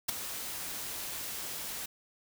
white noise with ADSR envelope, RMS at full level -27 dBFS, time 0.08-1.86 s, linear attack 13 ms, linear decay 8 ms, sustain -12 dB, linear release 7 ms, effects none

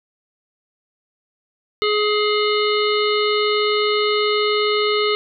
harmonic tone with a mistuned harmonic, 420.5 Hz, G#4, 22 cents sharp, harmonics 1 / 3 / 5 / 7 / 9 / 10, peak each -18 / -23 / -25 / -26 / -28 / -28 dBFS, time 1.82-5.15 s, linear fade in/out 0 ms, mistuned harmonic 9, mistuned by -53 cents, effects none

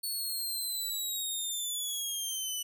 15% pulse linear sweep, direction down, 4435 to 2960 Hz, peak -26 dBFS, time 0.03-2.63 s, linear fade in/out 10 ms, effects none

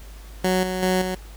15% pulse tone with tremolo, 185 Hz, F#3, in tune, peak -12 dBFS, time 0.44-1.15 s, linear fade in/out 5 ms, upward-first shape square, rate 2.6 Hz, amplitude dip 50%, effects added 51 Hz sine -38 dBFS peak until 1.36 s + pink hiss -48 dBFS RMS until 1.36 s

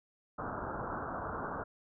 white low-pass noise, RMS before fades -39 dBFS, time 0.38-1.64 s, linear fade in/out 10 ms, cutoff 1500 Hz, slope 96 dB/octave, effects none

